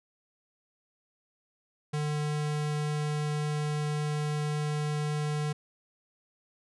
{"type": "tone", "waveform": "square", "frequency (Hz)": 149.7, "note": "D3", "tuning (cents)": 33, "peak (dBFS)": -29, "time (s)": [1.93, 5.53], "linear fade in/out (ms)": 10, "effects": ["resampled to 24000 Hz"]}